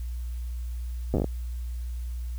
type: slowing click train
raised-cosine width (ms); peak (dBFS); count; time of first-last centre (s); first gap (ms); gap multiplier
2; -13; 8; 1.14-1.243; 8; 1.2
effects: added 60 Hz sine -30 dBFS peak until 2.38 s + white hiss -56 dBFS RMS until 2.38 s